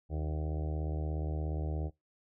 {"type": "harmonic tone", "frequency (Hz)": 77, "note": "D#2", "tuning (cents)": -17, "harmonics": [1, 2, 4, 5, 6, 7, 8, 9, 10], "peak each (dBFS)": [-33, -39, -45, -47, -49, -50, -51, -52, -53], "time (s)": [0.09, 1.91], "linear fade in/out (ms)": 50, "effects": ["noise-tail reverb RT60 0.2 s tail -23 dB re dry"]}